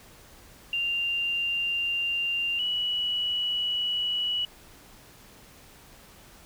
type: tone pair in turn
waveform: sine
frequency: 2787 / 2938 Hz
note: F7 / F#7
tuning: -4 / -13 cents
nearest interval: minor second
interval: 91 cents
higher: second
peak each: -25 dBFS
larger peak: neither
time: 0.73-2.59 / 2.59-4.45 s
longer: neither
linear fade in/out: 2 ms
effects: pink hiss -52 dBFS RMS until 6.45 s